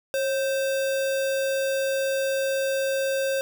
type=tone with sample-and-hold; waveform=sine; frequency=542 Hz; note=C#5; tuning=39 cents flat; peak=-22 dBFS; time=0.14-3.41 s; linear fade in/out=0 ms; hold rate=2100 Hz; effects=none